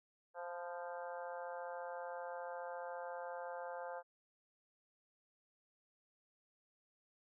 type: harmonic tone with a mistuned harmonic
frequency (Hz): 174.61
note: F3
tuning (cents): 0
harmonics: 3 / 4 / 5 / 6 / 7 / 8 / 9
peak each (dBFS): -46 / -49 / -49 / -56 / -57 / -57 / -55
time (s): 0.34-4.03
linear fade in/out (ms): 50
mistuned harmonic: 6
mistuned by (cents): -42
effects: none